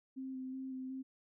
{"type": "tone with vibrato", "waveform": "sine", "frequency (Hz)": 261.6, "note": "C4", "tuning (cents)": 0, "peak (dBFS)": -40, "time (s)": [0.16, 1.03], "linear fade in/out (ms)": 20, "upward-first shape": "square", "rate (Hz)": 2.7, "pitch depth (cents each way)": 14, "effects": []}